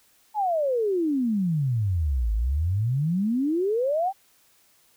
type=exponential two-way sweep; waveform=sine; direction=down then up; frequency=880 to 51.6 to 803 Hz; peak=-21 dBFS; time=0.34-4.13 s; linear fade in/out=50 ms; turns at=2.33 s; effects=white hiss -61 dBFS RMS until 4.96 s